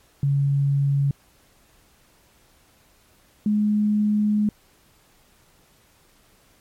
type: tone pair in turn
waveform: sine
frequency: 140.1 / 209.9 Hz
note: C#3 / G#3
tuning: +19 / +19 cents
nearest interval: perfect fifth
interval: 700 cents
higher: second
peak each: -17 dBFS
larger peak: neither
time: 0.23-1.11 / 3.46-4.49 s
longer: second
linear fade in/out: 2 ms
effects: pink hiss -58 dBFS RMS until 6.6 s + MP3 64 kbps

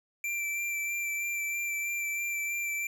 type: tone with vibrato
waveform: square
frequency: 2349 Hz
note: D7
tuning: in tune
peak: -31 dBFS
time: 0.24-2.87 s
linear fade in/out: 2 ms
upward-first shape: sine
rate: 3.1 Hz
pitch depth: 16 cents each way
effects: none

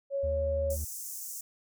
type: tone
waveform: sine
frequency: 554.4 Hz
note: C#5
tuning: in tune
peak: -28 dBFS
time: 0.1-0.77 s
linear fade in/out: 50 ms
type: tone with vibrato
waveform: triangle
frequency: 76 Hz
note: D#2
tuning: 40 cents flat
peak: -30 dBFS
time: 0.23-0.85 s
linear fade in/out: 10 ms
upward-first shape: triangle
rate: 11 Hz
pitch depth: 9 cents each way
type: high-pass noise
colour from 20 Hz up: pink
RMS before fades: -40 dBFS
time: 0.7-1.41 s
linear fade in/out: 5 ms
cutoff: 6000 Hz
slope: 48 dB/octave
effects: none

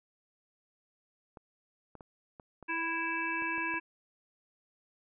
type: clicks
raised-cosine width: 1 ms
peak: -34 dBFS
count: 8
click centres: 1.372 / 1.953 / 2.008 / 2.398 / 2.627 / 3.422 / 3.58 / 3.741 s
type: harmonic tone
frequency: 329.6 Hz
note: E4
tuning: in tune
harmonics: 1 / 3 / 5 / 7 / 8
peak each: -40 / -37 / -36 / -39 / -37 dBFS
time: 2.68-3.8 s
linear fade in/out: 20 ms
effects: none

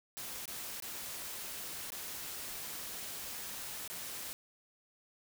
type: noise with dropouts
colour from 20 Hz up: white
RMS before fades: -43 dBFS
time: 0.17-4.33 s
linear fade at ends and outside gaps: 0 ms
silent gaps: 0.456-0.478 / 0.801-0.823 / 1.904-1.921 / 3.877-3.9 s
effects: none

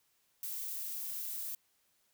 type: noise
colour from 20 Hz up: violet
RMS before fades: -40 dBFS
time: 0.43-1.55 s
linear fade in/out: 2 ms
effects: white hiss -74 dBFS RMS until 2.13 s

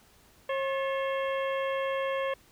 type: harmonic tone with a mistuned harmonic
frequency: 540 Hz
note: C#5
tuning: 45 cents flat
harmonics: 1 / 2 / 3 / 4 / 5 / 6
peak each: -29 / -35 / -39 / -41 / -43 / -45 dBFS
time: 0.49-2.34 s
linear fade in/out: 5 ms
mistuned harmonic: 3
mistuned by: +110 cents
effects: pink hiss -60 dBFS RMS until 2.51 s

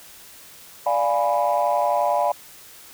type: chord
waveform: sine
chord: D diminished seventh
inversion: none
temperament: equal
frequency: 587.3 / 698.5 / 830.6 / 987.8 Hz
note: D5 / F5 / Ab5 / Cb6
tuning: 0 / 0 / 0 / 0 cents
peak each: -22 / -22 / -23 / -24 dBFS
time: 0.86-2.32 s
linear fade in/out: 5 ms
effects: tanh soft clip ceiling -10 dBFS + white hiss -45 dBFS RMS until 2.93 s

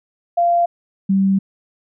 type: tone pair in turn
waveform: sine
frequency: 691 / 193.91 Hz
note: F5 / G3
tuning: -19 / -19 cents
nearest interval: octave + minor seventh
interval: 2200 cents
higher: first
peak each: -12 dBFS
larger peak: neither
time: 0.37-0.66 / 1.09-1.39 s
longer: second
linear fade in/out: 10 ms
effects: none

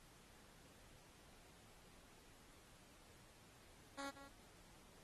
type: tone with echo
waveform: 10% pulse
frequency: 277.2 Hz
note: C#4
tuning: in tune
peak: -38 dBFS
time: 3.97-4.11 s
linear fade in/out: 20 ms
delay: 180 ms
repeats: 1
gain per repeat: -13 dB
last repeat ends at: 4.29 s
effects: pink hiss -66 dBFS RMS until 5.03 s + AAC 32 kbps

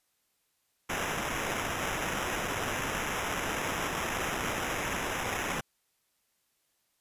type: noise with sample-and-hold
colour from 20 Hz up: white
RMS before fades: -33 dBFS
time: 0.89-5.61 s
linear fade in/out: 10 ms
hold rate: 4410 Hz
effects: white hiss -75 dBFS RMS until 7 s + resampled to 32000 Hz

